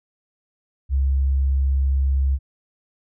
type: tone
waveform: sine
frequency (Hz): 67.7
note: C#2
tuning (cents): -40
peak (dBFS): -16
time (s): 0.89-2.39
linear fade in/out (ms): 50
effects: none